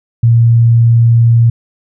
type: tone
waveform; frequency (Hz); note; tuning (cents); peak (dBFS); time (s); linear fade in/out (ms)
sine; 116.54; A#2; 0; -4; 0.23-1.5; 5
effects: none